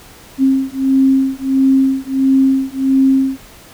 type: beating tone pair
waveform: sine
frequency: 266.5 / 268 Hz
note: C4 / C4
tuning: +32 / +42 cents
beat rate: 1.5 Hz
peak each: -13 dBFS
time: 0.38-3.4 s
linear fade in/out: 50 ms
effects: pink hiss -40 dBFS RMS until 3.73 s